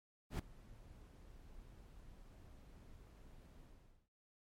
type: noise with ADSR envelope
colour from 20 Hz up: brown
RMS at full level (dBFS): -35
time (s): 0.3-4.09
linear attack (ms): 91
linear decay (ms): 6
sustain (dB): -23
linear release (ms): 480
effects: MP3 64 kbps